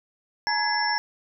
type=tone cluster; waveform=sine; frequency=850 / 937 / 1674 / 2032 / 5390 Hz; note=G#5 / A#5 / G#6 / B6 / E8; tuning=+40 / +9 / +13 / +49 / +38 cents; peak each=-28 / -29 / -27 / -34 / -27 dBFS; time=0.47-0.98 s; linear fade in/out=0 ms; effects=none